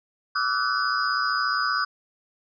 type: tone cluster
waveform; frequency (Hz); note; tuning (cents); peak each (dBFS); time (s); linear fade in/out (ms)
sine; 1152 / 1285 / 1380 / 1497 / 4948; D6 / E6 / F6 / F#6 / D#8; -34 / -45 / -21 / +20 / -10; -27 / -29 / -32 / -26 / -30; 0.35-1.85; 10
effects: none